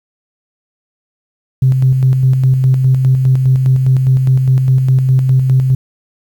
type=tone with tremolo; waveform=sine; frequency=130.7 Hz; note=C3; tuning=1 cent flat; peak=-5 dBFS; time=1.62-5.75 s; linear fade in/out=5 ms; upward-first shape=square; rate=4.9 Hz; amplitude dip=40%; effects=tanh soft clip ceiling -1 dBFS + 7-bit